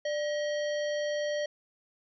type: harmonic tone with a mistuned harmonic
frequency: 635 Hz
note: D#5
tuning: 35 cents sharp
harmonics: 1 / 3 / 5 / 7 / 9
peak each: -29 / -39 / -43 / -46 / -48 dBFS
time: 0.05-1.46 s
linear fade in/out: 5 ms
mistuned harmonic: 1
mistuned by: -120 cents
effects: none